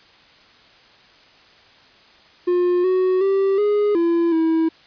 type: tone with pitch steps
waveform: triangle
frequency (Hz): 355.8 / 371 / 389.8 / 414.6 / 338.1 / 324.2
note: F4 / F#4 / G4 / G#4 / E4 / E4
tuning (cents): +32 / +5 / -10 / -3 / +44 / -29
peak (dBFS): -13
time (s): 2.47-4.69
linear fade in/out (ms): 10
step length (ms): 370
effects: white hiss -50 dBFS RMS until 4.86 s + resampled to 11025 Hz